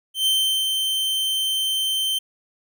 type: tone with ADSR envelope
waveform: 45% pulse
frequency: 3110 Hz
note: G7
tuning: 14 cents flat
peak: -16 dBFS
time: 0.14-2.19 s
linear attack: 120 ms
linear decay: 390 ms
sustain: -4 dB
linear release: 11 ms
effects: none